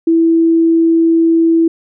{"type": "tone", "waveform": "sine", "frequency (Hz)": 329.6, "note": "E4", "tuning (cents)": 0, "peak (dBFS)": -7, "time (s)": [0.07, 1.68], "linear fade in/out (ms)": 5, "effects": []}